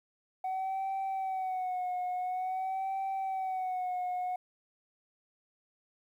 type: tone with vibrato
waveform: sine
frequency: 749 Hz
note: F#5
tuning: 21 cents sharp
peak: -29 dBFS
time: 0.44-4.36 s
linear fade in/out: 5 ms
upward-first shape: sine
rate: 0.48 Hz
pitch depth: 57 cents each way
effects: tanh soft clip ceiling -30 dBFS + 11-bit